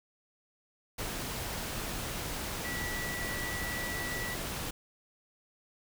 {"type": "tone in noise", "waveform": "sine", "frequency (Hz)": 1951, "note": "B6", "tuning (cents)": -22, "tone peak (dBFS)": -37, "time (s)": [2.64, 4.35], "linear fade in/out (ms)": 10, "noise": "pink", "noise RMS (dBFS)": -37, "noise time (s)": [0.98, 4.71], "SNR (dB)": -3, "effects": []}